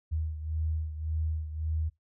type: beating tone pair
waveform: sine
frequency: 78.4 / 80.2 Hz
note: D#2 / E2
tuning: +14 / -47 cents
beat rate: 1.8 Hz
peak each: -30 / -36 dBFS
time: 0.11-1.9 s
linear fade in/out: 20 ms
effects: noise-tail reverb RT60 0.2 s tail -24 dB re dry